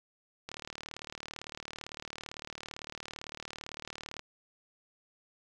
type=click train; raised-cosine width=0.2 ms; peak=-23 dBFS; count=141; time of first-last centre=0.49-4.194 s; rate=37.8 Hz; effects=none